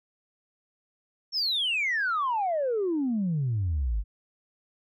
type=exponential sweep; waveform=sine; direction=down; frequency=5530 to 46.77 Hz; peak=-23 dBFS; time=1.32-4.04 s; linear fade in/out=50 ms; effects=tanh soft clip ceiling -21 dBFS